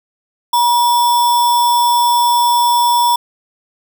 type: tone with sample-and-hold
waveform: sine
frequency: 960 Hz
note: B5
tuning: 49 cents flat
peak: -9 dBFS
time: 0.53-3.16 s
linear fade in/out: 5 ms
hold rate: 4410 Hz
effects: none